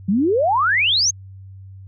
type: exponential sweep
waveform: sine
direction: up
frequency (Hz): 178.2 to 6650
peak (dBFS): -14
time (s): 0.08-1.11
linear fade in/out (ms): 10
effects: added 96 Hz sine -36 dBFS peak until 1.87 s